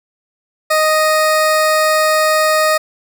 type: tone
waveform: 20% pulse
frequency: 622.3 Hz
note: D#5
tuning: in tune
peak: -6 dBFS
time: 0.7-2.78 s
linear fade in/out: 10 ms
effects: none